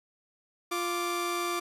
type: tone pair together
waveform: sawtooth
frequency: 349.2 / 1174.6 Hz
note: F4 / D6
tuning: 0 / 0 cents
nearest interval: octave + major sixth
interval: 2100 cents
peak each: -28 dBFS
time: 0.71-1.6 s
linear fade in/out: 10 ms
effects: resampled to 32000 Hz